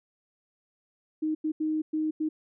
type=tone bursts at uneven times; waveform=sine; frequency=311.1 Hz; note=D#4; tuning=in tune; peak=-25 dBFS; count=5; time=1.22-1.35 / 1.44-1.52 / 1.6-1.82 / 1.93-2.11 / 2.2-2.29 s; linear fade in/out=10 ms; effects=none